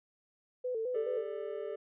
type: tone with vibrato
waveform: sine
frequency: 473.4 Hz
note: A#4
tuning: 27 cents sharp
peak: -32 dBFS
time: 0.64-1.24 s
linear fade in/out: 10 ms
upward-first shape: square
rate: 4.7 Hz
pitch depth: 100 cents each way
type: chord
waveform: triangle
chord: G suspended second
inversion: none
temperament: equal with one note detuned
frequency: 399.5 / 440 / 587.3 Hz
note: G4 / A4 / D5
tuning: +33 / 0 / 0 cents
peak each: -39 / -38 / -40 dBFS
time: 0.94-1.76 s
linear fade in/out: 10 ms
effects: resampled to 8000 Hz